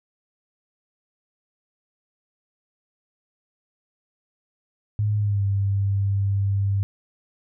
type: tone with pitch glide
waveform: sine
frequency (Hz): 105 to 99.11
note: G#2 to G2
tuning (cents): +19 to +20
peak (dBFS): -19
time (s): 4.99-6.83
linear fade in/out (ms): 0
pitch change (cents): -99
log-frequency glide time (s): 5.17-5.44
effects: none